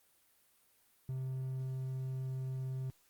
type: tone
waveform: triangle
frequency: 130.9 Hz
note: C3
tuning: 1 cent sharp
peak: -34 dBFS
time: 1.09-2.9 s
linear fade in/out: 0 ms
effects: white hiss -70 dBFS RMS until 3.09 s + Opus 32 kbps